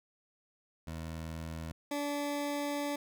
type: tone pair in turn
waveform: 20% pulse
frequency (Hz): 81 / 288.8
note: E2 / D4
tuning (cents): -30 / -29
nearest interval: octave + minor seventh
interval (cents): 2201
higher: second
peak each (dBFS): -34 / -28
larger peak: second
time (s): 0.87-1.72 / 1.91-2.96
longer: second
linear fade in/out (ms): 5
effects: none